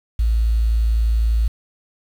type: tone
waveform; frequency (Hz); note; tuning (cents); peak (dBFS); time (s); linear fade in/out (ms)
sine; 55.9; A1; +28; -14; 0.19-1.48; 5
effects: 7-bit